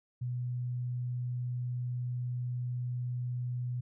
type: tone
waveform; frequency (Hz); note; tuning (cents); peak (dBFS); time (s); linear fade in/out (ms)
sine; 123.47; B2; 0; -32; 0.21-3.81; 10
effects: none